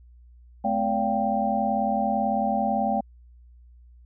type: tone cluster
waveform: sine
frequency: 215.7 / 253.8 / 571 / 693 / 784 Hz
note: A3 / B3 / D5 / F5 / G5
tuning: -34 / +47 / -49 / -14 / 0 cents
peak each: -27 / -33 / -30 / -29 / -25 dBFS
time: 0.64-3.01 s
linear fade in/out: 10 ms
effects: added 60 Hz sine -48 dBFS peak until 4.05 s